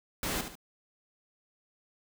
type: noise with echo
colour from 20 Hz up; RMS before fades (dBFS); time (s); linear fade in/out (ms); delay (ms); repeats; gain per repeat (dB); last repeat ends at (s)
pink; -33; 0.23-0.41; 2; 72; 2; -8; 0.554
effects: none